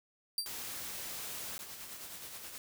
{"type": "tone with exponential decay", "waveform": "sawtooth", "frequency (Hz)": 4699, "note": "D8", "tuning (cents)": 0, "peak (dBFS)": -26, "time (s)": [0.38, 0.55], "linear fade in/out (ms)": 2, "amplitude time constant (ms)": 36}
{"type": "noise", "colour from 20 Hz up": "white", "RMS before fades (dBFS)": -42, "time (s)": [0.46, 1.58], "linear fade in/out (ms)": 0}
{"type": "noise with tremolo", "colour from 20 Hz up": "white", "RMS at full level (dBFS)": -45, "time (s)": [1.59, 2.58], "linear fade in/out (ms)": 2, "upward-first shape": "sine", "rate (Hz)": 9.5, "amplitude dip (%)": 40}
{"effects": []}